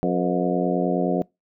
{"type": "harmonic tone with a mistuned harmonic", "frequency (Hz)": 89.5, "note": "F2", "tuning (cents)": 43, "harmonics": [2, 3, 4, 5, 6, 7, 8], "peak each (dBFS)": [-24, -26, -27, -28, -29, -29, -30], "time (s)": [0.03, 1.22], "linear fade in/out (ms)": 0, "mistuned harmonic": 6, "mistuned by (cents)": -63, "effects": ["noise-tail reverb RT60 0.2 s tail -24 dB re dry"]}